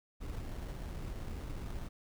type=noise with sample-and-hold; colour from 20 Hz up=brown; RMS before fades=-41 dBFS; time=0.2-1.89 s; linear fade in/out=20 ms; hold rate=2450 Hz; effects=none